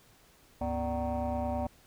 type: tone with frequency modulation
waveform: sine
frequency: 415.3 Hz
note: G#4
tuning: in tune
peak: -28 dBFS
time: 0.61-1.67 s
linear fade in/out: 5 ms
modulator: 172 Hz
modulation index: 2.5
effects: tanh soft clip ceiling -26 dBFS + pink hiss -61 dBFS RMS until 1.86 s